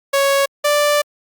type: tone pair in turn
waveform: sawtooth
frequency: 554.4 / 587.7 Hz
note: C#5 / D5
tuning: 0 / +1 cents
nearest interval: minor second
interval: 101 cents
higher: second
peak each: -9 dBFS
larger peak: neither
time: 0.13-0.46 / 0.64-1.02 s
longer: second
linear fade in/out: 10 ms
effects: Opus 48 kbps